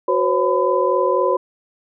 sine tone cluster, 368.9 / 504 / 548 / 1006 Hz, F#4 / B4 / C#5 / B5, -5 / +35 / -20 / +32 cents, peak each -20 dBFS, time 0.08-1.37 s, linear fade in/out 5 ms, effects none

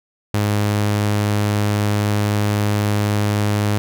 sawtooth tone, 103.83 Hz, G#2, in tune, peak -12 dBFS, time 0.34-3.78 s, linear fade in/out 0 ms, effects none

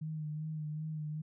sine tone with vibrato, 154.2 Hz, D#3, 15 cents flat, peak -36 dBFS, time 0.01-1.22 s, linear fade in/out 10 ms, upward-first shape sine, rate 2.6 Hz, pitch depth 33 cents each way, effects none

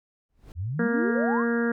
brown noise with exponential growth, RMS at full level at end -38 dBFS, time 0.29-0.52 s, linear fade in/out 1 ms, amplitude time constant 49 ms
sine exponential sweep, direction up, 78 to 1244.5 Hz, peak -27 dBFS, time 0.55-1.45 s, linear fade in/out 50 ms
harmonic tone, 234.4 Hz, A#3, 10 cents sharp, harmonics 1 / 2 / 3 / 4 / 5 / 6 / 7 / 8, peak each -24 / -27 / -41 / -42 / -41 / -34 / -32 / -41 dBFS, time 0.79-1.72 s, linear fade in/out 5 ms
effects none

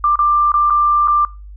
sine tone with dropouts, 1185 Hz, D6, 15 cents sharp, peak -10 dBFS, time 0.04-1.25 s, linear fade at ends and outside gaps 2 ms, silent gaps 0.157-0.19 / 0.519-0.54 / 0.7-0.705 / 1.075-1.081 s, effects noise-tail reverb RT60 0.3 s tail -21 dB re dry + added 50 Hz sine -32 dBFS peak until 1.56 s

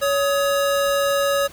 square tone pair together, 561 / 1259.4 Hz, C#5 / D#6, +21 / +21 cents, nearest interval octave + major second, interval 1400 cents, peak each -19 / -25 dBFS, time 0.01-1.48 s, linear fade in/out 20 ms, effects pink hiss -44 dBFS RMS until 1.52 s

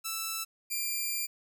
5% pulse tone pair in turn, 1322 / 2381 Hz, E6 / D7, +5 / +23 cents, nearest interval minor seventh, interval 1018 cents, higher second, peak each -21 / -21 dBFS, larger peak neither, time 0.04-0.45 / 0.7-1.27 s, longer second, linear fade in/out 20 ms, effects none

